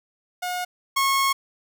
sawtooth tone pair in turn, 721 / 1090.9 Hz, F#5 / C#6, -45 / -28 cents, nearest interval perfect fifth, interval 717 cents, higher second, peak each -22 / -15 dBFS, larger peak second, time 0.42-0.65 / 0.96-1.33 s, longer second, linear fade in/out 10 ms, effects none

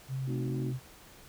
sine tone with vibrato, 130.81 Hz, C3, in tune, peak -31 dBFS, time 0.08-0.8 s, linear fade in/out 50 ms, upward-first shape sine, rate 2.5 Hz, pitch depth 28 cents each way
sine chord, A diminished seventh, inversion none, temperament equal, 220 / 261.6 / 311.1 / 370 Hz, A3 / C4 / Eb4 / Gb4, 0 / 0 / 0 / 0 cents, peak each -39 dBFS, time 0.26-0.74 s, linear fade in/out 50 ms
effects tanh soft clip ceiling -23 dBFS + pink hiss -54 dBFS RMS until 1.28 s

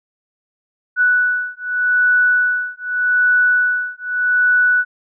sine beating tone pair, 1480 / 1480.83 Hz, F#6 / F#6, 0 / +1 cents, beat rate 0.83 Hz, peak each -16 dBFS, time 0.96-4.85 s, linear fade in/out 50 ms, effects none

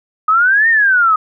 sine exponential two-way sweep, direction up then down, 1244.5 to 1864.7 to 1244.5 Hz, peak -8 dBFS, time 0.28-1.16 s, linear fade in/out 5 ms, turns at 0.69 s, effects none

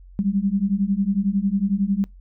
sine beating tone pair, 191.9 / 202.9 Hz, G3 / G#3, -37 / -40 cents, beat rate 11 Hz, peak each -22 / -21 dBFS, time 0.19-2.04 s, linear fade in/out 0 ms, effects noise-tail reverb RT60 0.2 s tail -26 dB re dry + added 45 Hz sine -42 dBFS peak until 2.2 s

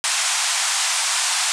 white band-pass noise, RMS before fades -21 dBFS, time 0.04-1.52 s, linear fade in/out 0 ms, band 710 to 9200 Hz, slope 48 dB/octave, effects none

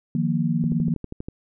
sine chord, Eb suspended second, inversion none, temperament just, 155.56 / 175.01 / 233.3 Hz, Eb3 / F3 / Bb3, 0 / +4 / +2 cents, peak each -24 dBFS, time 0.15-0.94 s, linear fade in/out 2 ms
click train, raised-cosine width 3 ms, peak -19 dBFS, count 9, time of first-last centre 0.64-1.285 s, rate 12.4 Hz
effects none

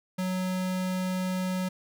square tone, 184.9 Hz, F#3, 1 cent flat, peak -28 dBFS, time 0.18-1.69 s, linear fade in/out 10 ms, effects none

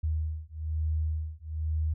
sine beating tone pair, 77.78 / 78.88 Hz, D#2 / D#2, 0 / +24 cents, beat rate 1.1 Hz, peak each -31 dBFS, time 0.03-1.94 s, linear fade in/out 10 ms, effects none

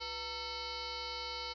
sine tone with frequency modulation, 2626 Hz, E7, 7 cents flat, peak -38 dBFS, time 0-1.54 s, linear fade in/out 20 ms, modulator 427 Hz, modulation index 5.3, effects none

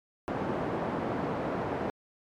pink band-pass noise, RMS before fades -32 dBFS, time 0.28-1.9 s, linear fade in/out 0 ms, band 170 to 1000 Hz, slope 12 dB/octave, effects MP3 96 kbps

